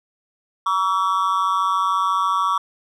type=tone with amplitude modulation; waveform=triangle; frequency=1139 Hz; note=C#6; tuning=47 cents sharp; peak=-11 dBFS; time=0.66-2.58 s; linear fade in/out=5 ms; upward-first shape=sine; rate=186 Hz; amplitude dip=95%; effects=none